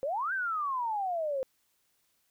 sine exponential two-way sweep, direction up then down, 514 to 1606 to 514 Hz, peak -29 dBFS, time 0.03-1.43 s, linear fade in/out 0 ms, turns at 0.33 s, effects white hiss -73 dBFS RMS until 2.3 s

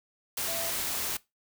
sine tone in noise, 668 Hz, E5, 23 cents sharp, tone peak -37 dBFS, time 0.48-0.7 s, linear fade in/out 5 ms, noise white, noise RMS -32 dBFS, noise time 0.37-1.17 s, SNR -8 dB, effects noise-tail reverb RT60 0.2 s tail -20 dB re dry

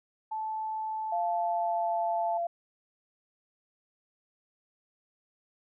sine tone, 873 Hz, A5, 14 cents flat, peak -31 dBFS, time 0.31-2.38 s, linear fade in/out 10 ms
sine tone with pitch glide, 694 to 684.4 Hz, F5 to F5, -11 to -35 cents, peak -28 dBFS, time 1.12-2.47 s, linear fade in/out 5 ms, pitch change -24 cents, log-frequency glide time 1.23-1.93 s
effects none

